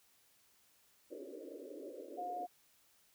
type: band-pass noise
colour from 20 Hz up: white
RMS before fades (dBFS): -49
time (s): 1.1-2.46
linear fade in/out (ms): 20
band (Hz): 270 to 580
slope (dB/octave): 96
type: tone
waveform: sine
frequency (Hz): 715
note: F5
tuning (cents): +41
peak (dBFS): -39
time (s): 2.17-2.47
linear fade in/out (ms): 20
effects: white hiss -70 dBFS RMS until 3.14 s